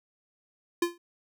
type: tone with exponential decay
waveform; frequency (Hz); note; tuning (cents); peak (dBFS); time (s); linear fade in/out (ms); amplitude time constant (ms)
square; 345.3; F4; -20; -21; 0.82-0.98; 5; 33
effects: none